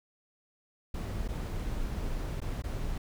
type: noise with dropouts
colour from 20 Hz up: brown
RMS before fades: -34 dBFS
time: 0.94-2.98 s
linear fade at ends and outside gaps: 5 ms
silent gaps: 1.279-1.286 / 2.404-2.416 / 2.622-2.638 s
effects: none